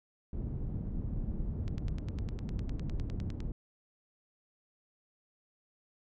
pink low-pass noise, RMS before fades -36 dBFS, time 0.33-3.52 s, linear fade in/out 2 ms, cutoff 200 Hz, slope 12 dB/octave
click train, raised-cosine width 0.2 ms, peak -31 dBFS, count 18, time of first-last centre 1.68-3.404 s, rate 9.86 Hz
effects none

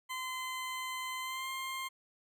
20% pulse tone with pitch glide, 1029 to 1057.3 Hz, C6 to C6, -29 to +18 cents, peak -32 dBFS, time 0.09-1.89 s, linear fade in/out 20 ms, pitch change +47 cents, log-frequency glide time 1.2-1.49 s, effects none

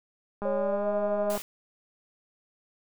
click train, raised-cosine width 1 ms, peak -21 dBFS, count 196, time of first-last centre 0.42-1.376 s, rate 204 Hz
sine tone with pitch glide, 553 to 624.3 Hz, C#5 to D#5, -4 to +6 cents, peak -26 dBFS, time 0.45-1.36 s, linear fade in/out 5 ms, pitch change +210 cents, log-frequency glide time 0.56-0.86 s
white noise, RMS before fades -39 dBFS, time 1.3-1.42 s, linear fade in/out 0 ms
effects none

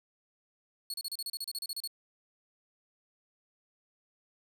sawtooth tone bursts, 4360 Hz, C#8, 29 cents flat, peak -32 dBFS, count 14, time 0.9-1.875 s, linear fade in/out 2 ms, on 39 ms, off 33 ms, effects none

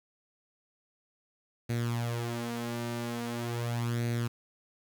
sawtooth tone with flanger, 118.3 Hz, A#2, 26 cents sharp, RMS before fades -33 dBFS, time 1.69-4.28 s, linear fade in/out 10 ms, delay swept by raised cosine 0.47 to 5.17 ms, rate 0.42 Hz, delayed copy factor +0.65, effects 9-bit

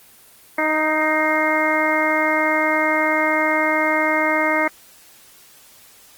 harmonic tone with a mistuned harmonic, 311.1 Hz, D#4, in tune, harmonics 1 / 2 / 3 / 4 / 5 / 6 / 7, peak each -24 / -22 / -24 / -25 / -27 / -26 / -21 dBFS, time 0.58-4.68 s, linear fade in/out 5 ms, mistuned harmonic 7, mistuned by -41 cents, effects white hiss -48 dBFS RMS until 6.17 s + Opus 24 kbps

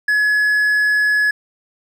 triangle tone, 1695 Hz, G#6, 35 cents sharp, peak -11 dBFS, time 0.08-1.31 s, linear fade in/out 5 ms, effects none

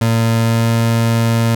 30% pulse tone with pitch glide, 114.3 to 115.1 Hz, A#2 to A#2, -34 to -22 cents, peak -9 dBFS, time 0.01-1.55 s, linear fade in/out 5 ms, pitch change +12 cents, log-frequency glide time 0.38-0.69 s, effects none

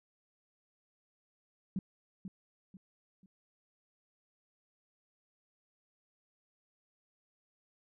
sine tone with echo, 189.4 Hz, F#3, 41 cents sharp, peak -31 dBFS, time 1.76-1.79 s, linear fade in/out 2 ms, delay 490 ms, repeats 3, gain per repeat -9 dB, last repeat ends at 3.26 s, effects none

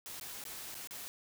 white noise with dropouts, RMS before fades -45 dBFS, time 0.06-1.08 s, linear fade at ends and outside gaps 0 ms, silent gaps 0.198-0.211 / 0.439-0.452 / 0.744-0.751 / 0.873-0.909 s, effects none

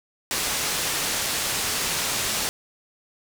white low-pass noise, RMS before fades -26 dBFS, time 0.31-2.49 s, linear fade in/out 0 ms, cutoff 8700 Hz, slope 12 dB/octave, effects none

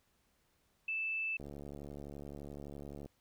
sine tone, 2637 Hz, E7, in tune, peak -34 dBFS, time 0.88-1.37 s, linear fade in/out 5 ms
click train, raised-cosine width 2 ms, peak -34 dBFS, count 120, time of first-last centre 1.4-3.06 s, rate 71.7 Hz
effects pink hiss -75 dBFS RMS until 3.2 s

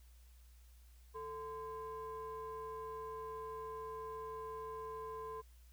triangle ring-modulated tone, 293.7 Hz, D4, in tune, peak -38 dBFS, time 1.14-5.42 s, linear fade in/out 20 ms, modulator 735 Hz, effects added 60 Hz sine -58 dBFS peak until 5.72 s + white hiss -71 dBFS RMS until 5.72 s

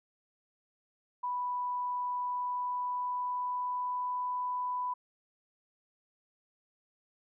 sine tone with pitch glide, 987.8 to 994.1 Hz, B5 to B5, 0 to +11 cents, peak -31 dBFS, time 1.23-4.94 s, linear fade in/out 10 ms, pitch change +11 cents, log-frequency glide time 2.16-4.25 s, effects none

